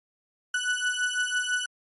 35% pulse beating tone pair, 1480 / 1486 Hz, F#6 / F#6, 0 / +7 cents, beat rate 6 Hz, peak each -27 / -26 dBFS, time 0.54-1.66 s, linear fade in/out 5 ms, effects MP3 48 kbps

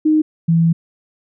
sine tone pair in turn, 309.3 / 165.75 Hz, D#4 / E3, -10 / +10 cents, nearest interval major seventh, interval 1080 cents, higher first, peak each -10 / -10 dBFS, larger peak neither, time 0.05-0.22 / 0.48-0.73 s, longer second, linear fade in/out 10 ms, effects none

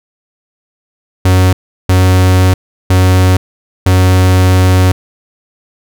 45% pulse tone bursts at uneven times, 92.5 Hz, F#2, in tune, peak -5 dBFS, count 4, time 1.25-1.53 / 1.89-2.54 / 2.9-3.37 / 3.86-4.92 s, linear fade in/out 5 ms, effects none

